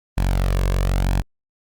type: tone with flanger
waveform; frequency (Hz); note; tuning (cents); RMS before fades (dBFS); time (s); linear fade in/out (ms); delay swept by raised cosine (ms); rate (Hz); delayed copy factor
sawtooth; 46.25; F#1; 0; -19; 0.17-1.22; 10; 1.2 to 1.84; 1; +0.55
effects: Opus 32 kbps